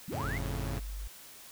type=linear sweep; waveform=sine; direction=up; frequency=126.3 to 2174 Hz; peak=-36 dBFS; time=0.08-0.38 s; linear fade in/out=2 ms
type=chord; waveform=sawtooth; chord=F augmented; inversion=none; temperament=equal; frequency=87.31 / 110 / 138.59 Hz; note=F2 / A2 / C#3; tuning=0 / 0 / 0 cents; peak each=-35 dBFS; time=0.11-0.8 s; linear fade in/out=20 ms
type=tone; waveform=sine; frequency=49.54 Hz; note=G1; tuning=19 cents sharp; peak=-36 dBFS; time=0.23-1.08 s; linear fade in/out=10 ms
effects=white hiss -51 dBFS RMS until 1.51 s